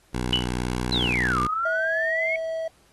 10% pulse tone with vibrato, 61.4 Hz, B1, 9 cents flat, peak -17 dBFS, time 0.13-1.48 s, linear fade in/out 20 ms, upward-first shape square, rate 1.9 Hz, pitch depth 8 cents each way
sine tone with exponential decay, 2960 Hz, F#7, in tune, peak -15 dBFS, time 0.33-0.5 s, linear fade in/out 0 ms, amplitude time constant 36 ms
sine exponential two-way sweep, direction down then up, 4148 to 1173 to 2226 Hz, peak -23 dBFS, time 0.92-2.36 s, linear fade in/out 2 ms, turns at 1.4 s
triangle tone, 649 Hz, E5, 27 cents flat, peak -24 dBFS, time 1.65-2.68 s, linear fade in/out 5 ms
effects pink hiss -60 dBFS RMS until 2.92 s + AAC 32 kbps

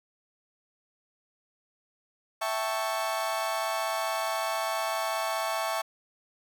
35% pulse chord, A dominant seventh, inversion second, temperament equal, 659.3 / 784 / 880 / 1108.7 Hz, E5 / G5 / A5 / C#6, 0 / 0 / 0 / 0 cents, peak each -30 / -35 / -33 / -32 dBFS, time 2.41-5.82 s, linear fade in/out 10 ms, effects none

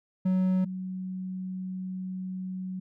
triangle / sine tone pair in turn, 186 / 186 Hz, F#3 / F#3, +9 / +9 cents, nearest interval unison, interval 0 cents, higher neither, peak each -20 / -32 dBFS, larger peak first, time 0.25-0.65 / 0.65-2.8 s, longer second, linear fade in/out 10 ms, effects none

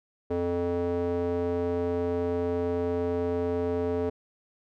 square tone with band-pass filter, 87.1 Hz, F2, 4 cents flat, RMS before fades -28 dBFS, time 0.3-4.1 s, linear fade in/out 10 ms, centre 440 Hz, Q 2.4, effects none

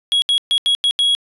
triangle tone bursts at uneven times, 3322 Hz, G#7, in tune, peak -11 dBFS, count 6, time 0.12-0.22 / 0.29-0.38 / 0.51-0.58 / 0.66-0.75 / 0.84-0.91 / 0.99-1.15 s, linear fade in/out 0 ms, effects resampled to 32000 Hz

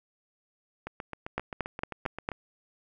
two click trains, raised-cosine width 0.5 ms, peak -14 / -21 dBFS, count 5 / 12, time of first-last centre 1.38-2.289 / 0.87-2.317 s, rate 4.4 / 7.6 Hz, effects none

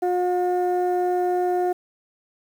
sine tone pair together, 359.3 / 718.6 Hz, F4 / F5, +49 / +49 cents, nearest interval octave, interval 1200 cents, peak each -19 / -21 dBFS, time 0.02-1.73 s, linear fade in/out 10 ms, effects tanh soft clip ceiling -16 dBFS + 8-bit

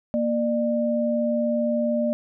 sine tone pair together, 234.3 / 598.6 Hz, A#3 / D5, +9 / +33 cents, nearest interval octave + major third, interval 1624 cents, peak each -23 dBFS, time 0.14-2.13 s, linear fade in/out 0 ms, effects none

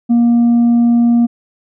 triangle tone with tanh clipping, 236.4 Hz, A#3, 24 cents sharp, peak -8 dBFS, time 0.09-1.27 s, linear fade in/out 20 ms, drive 7 dB, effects none

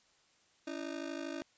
30% pulse ring-modulated tone, 307 Hz, D#4, 23 cents flat, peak -33 dBFS, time 0.67-1.42 s, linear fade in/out 0 ms, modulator 26.3 Hz, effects white hiss -69 dBFS RMS until 1.57 s + resampled to 16000 Hz

